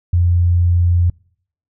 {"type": "tone", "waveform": "sine", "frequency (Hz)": 87.31, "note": "F2", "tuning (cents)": 0, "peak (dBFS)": -10, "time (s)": [0.13, 1.1], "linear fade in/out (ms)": 5, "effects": ["noise-tail reverb RT60 0.6 s tail -26 dB re dry"]}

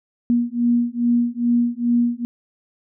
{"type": "beating tone pair", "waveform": "sine", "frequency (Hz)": [237.6, 240], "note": ["A#3", "B3"], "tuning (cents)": [33, -49], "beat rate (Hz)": 2.4, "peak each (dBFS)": -19, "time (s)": [0.3, 2.25], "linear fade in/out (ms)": 0, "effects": []}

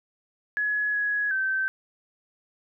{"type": "tone with pitch steps", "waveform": "sine", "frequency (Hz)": [1689, 1673, 1548], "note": ["G#6", "G#6", "G6"], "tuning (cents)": [29, 12, -22], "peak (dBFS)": -23, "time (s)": [0.57, 1.68], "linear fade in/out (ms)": 0, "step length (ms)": 370, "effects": []}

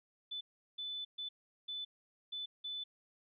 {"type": "tone bursts at uneven times", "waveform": "sine", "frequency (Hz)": 3500, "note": "A7", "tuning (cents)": -10, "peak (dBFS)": -39, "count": 6, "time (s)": [[0.31, 0.41], [0.78, 1.05], [1.18, 1.29], [1.68, 1.85], [2.32, 2.46], [2.64, 2.84]], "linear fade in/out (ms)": 10, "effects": []}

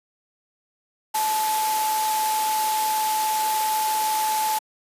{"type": "tone in noise", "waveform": "sine", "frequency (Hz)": 866, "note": "A5", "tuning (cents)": -28, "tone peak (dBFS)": -21, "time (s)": [1.14, 4.59], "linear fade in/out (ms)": 10, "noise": "white", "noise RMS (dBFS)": -28, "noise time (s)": [1.14, 4.59], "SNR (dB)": 4, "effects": ["high-pass 300 Hz 12 dB/octave", "resampled to 32000 Hz"]}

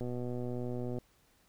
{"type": "click train", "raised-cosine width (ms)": 2, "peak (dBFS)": -26, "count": 121, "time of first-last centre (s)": [0.01, 0.986], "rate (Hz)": 123, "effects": ["pink hiss -68 dBFS RMS until 1.48 s"]}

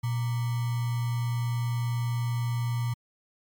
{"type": "tone with sample-and-hold", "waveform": "sine", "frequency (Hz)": 119.8, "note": "A#2", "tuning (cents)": 48, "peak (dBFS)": -25, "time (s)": [0.03, 2.94], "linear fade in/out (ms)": 10, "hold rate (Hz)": 1050, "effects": ["MP3 96 kbps"]}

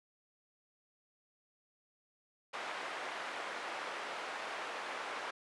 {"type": "band-pass noise", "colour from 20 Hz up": "white", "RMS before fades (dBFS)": -42, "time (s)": [2.53, 5.31], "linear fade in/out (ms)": 10, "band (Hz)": [480, 1700], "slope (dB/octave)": 12, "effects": ["resampled to 24000 Hz"]}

